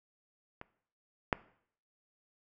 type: clicks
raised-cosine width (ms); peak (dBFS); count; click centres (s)
0.5; -28 / -11; 2; 0.614 / 1.328
effects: noise-tail reverb RT60 0.6 s tail -19 dB re dry